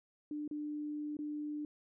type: tone with dropouts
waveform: sine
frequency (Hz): 298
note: D4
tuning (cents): +25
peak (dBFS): -37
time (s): 0.31-1.65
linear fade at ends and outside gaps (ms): 2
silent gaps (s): 0.478-0.511 / 1.169-1.189
effects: none